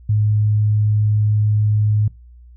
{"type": "tone", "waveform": "sine", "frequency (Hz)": 105.9, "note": "G#2", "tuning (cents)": 34, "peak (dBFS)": -13, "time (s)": [0.09, 2.08], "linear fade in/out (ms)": 5, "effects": ["noise-tail reverb RT60 0.2 s tail -20 dB re dry", "added 60 Hz sine -40 dBFS peak until 2.56 s"]}